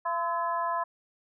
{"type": "harmonic tone with a mistuned harmonic", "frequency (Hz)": 340, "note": "F4", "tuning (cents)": -46, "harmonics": [2, 3, 4, 5], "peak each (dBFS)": [-33, -28, -38, -40], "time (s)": [0.05, 0.84], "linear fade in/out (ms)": 10, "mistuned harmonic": 4, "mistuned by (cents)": -78, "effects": []}